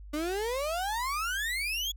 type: exponential sweep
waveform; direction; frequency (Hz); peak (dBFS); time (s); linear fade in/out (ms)
35% pulse; up; 289.7 to 3421; -28; 0.13-1.92; 10
effects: added 50 Hz sine -43 dBFS peak until 1.96 s